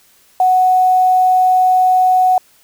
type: tone with quantisation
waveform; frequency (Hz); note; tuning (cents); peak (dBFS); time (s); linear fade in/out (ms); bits
sine; 740; F#5; 0; -8; 0.4-2.38; 2; 6
effects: white hiss -51 dBFS RMS until 2.63 s